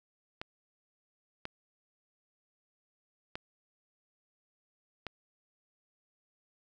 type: clicks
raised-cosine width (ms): 0.3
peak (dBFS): -22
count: 4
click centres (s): 0.415 / 1.454 / 3.355 / 5.067
effects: none